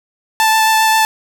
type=tone with vibrato; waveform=sawtooth; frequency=880 Hz; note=A5; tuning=in tune; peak=-6 dBFS; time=0.4-1.05 s; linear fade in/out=0 ms; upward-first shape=triangle; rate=7.5 Hz; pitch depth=12 cents each way; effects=none